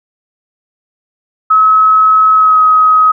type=tone with pitch glide; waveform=sine; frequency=1285 to 1265.1 Hz; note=E6 to D#6; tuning=-45 to +28 cents; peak=-4 dBFS; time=1.5-3.12 s; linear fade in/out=10 ms; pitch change=-27 cents; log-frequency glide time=2.34-2.61 s; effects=none